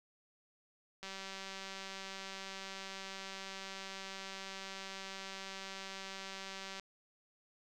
click train, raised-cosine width 0.2 ms, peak -28 dBFS, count 1114, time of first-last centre 1.03-6.797 s, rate 193 Hz, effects none

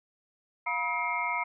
sine tone cluster, 703 / 967 / 1276 / 2140 / 2321 Hz, F5 / B5 / D#6 / C7 / D7, +11 / -37 / +43 / +38 / -21 cents, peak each -38 / -31 / -37 / -32 / -38 dBFS, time 0.66-1.44 s, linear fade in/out 10 ms, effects none

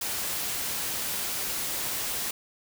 white noise, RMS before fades -31 dBFS, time 0.01-2.31 s, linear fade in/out 5 ms, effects none

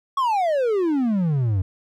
triangle exponential sweep, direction down, 1130 to 89.2 Hz, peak -16 dBFS, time 0.17-1.62 s, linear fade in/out 5 ms, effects none

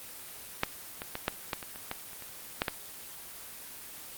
clicks, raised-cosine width 0.3 ms, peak -9 / -19 / -17 / -10 / -13 / -23 / -26 / -16 / -30 / -29 / -10 / -12 dBFS, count 12, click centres 0.634 / 1.019 / 1.154 / 1.281 / 1.532 / 1.628 / 1.759 / 1.914 / 2.132 / 2.223 / 2.619 / 2.682 s, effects white hiss -45 dBFS RMS until 4.17 s + Opus 24 kbps

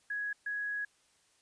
sine tone bursts at uneven times, 1668 Hz, G#6, 7 cents sharp, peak -33 dBFS, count 2, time 0.1-0.33 / 0.46-0.85 s, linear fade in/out 5 ms, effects white hiss -69 dBFS RMS until 1.41 s + resampled to 22050 Hz

